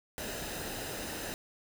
pink noise with comb filter, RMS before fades -39 dBFS, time 0.18-1.34 s, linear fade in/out 0 ms, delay 0.89 ms, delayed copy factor -0.5, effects none

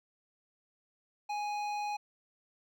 sine tone with hard clipping, 830.6 Hz, G#5, in tune, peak -35 dBFS, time 1.29-1.97 s, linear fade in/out 10 ms, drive 12 dB, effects none

